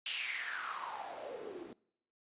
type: noise with band-pass filter sweep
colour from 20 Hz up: white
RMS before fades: -42 dBFS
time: 0.06-1.73 s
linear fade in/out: 2 ms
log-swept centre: 3100 to 290 Hz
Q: 5.3
effects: noise-tail reverb RT60 0.8 s tail -24 dB re dry + resampled to 8000 Hz